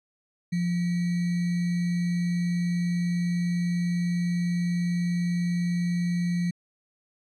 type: tone with sample-and-hold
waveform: sine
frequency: 174.9 Hz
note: F3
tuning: 3 cents sharp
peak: -23 dBFS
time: 0.52-6.51 s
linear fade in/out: 10 ms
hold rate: 2100 Hz
effects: low-pass 7000 Hz 12 dB/octave